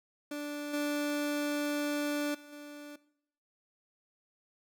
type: tone with level steps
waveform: 30% pulse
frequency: 292.8 Hz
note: D4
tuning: 5 cents flat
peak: -33 / -27 / -45 / -41 dBFS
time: 0.31-2.96 s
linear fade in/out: 5 ms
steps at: 0.73 / 2.34 / 2.52 s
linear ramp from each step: 10 ms
effects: noise-tail reverb RT60 0.7 s tail -19 dB re dry